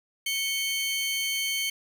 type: tone pair together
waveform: sawtooth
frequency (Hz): 2212 / 3103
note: C#7 / G7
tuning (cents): -4 / -18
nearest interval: tritone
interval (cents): 586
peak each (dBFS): -26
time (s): 0.26-1.7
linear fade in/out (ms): 5
effects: 10-bit